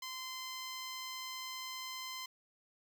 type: tone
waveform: 10% pulse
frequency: 1035 Hz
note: C6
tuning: 19 cents flat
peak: -33 dBFS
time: 0.02-2.26 s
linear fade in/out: 5 ms
effects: none